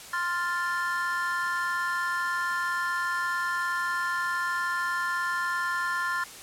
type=chord; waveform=triangle; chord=F major; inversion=second; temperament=equal; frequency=1046.5 / 1396.9 / 1760 Hz; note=C6 / F6 / A6; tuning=0 / 0 / 0 cents; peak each=-29 dBFS; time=0.13-6.24 s; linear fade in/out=5 ms; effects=white hiss -44 dBFS RMS until 6.42 s + low-pass 11000 Hz 12 dB/octave